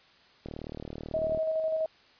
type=click train; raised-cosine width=2 ms; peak=-25 dBFS; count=36; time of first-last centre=0.46-1.374 s; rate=38.3 Hz
type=tone with tremolo; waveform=sine; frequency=636 Hz; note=D#5; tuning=38 cents sharp; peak=-25 dBFS; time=1.14-1.86 s; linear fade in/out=2 ms; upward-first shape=square; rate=12 Hz; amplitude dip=30%
effects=white hiss -59 dBFS RMS until 2.19 s + resampled to 11025 Hz